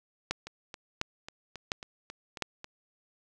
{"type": "two click trains", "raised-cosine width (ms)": 0.2, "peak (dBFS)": [-24, -12], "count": [9, 4], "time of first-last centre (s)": [[0.47, 2.644], [0.31, 2.423]], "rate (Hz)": [3.68, 1.42], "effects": []}